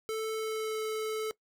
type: tone with pitch glide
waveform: square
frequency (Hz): 440 to 435.4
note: A4 to A4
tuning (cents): 0 to -18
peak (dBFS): -32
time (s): 0.09-1.31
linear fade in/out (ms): 0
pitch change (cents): -18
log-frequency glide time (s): 0.32-0.8
effects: noise-tail reverb RT60 0.1 s tail -20 dB re dry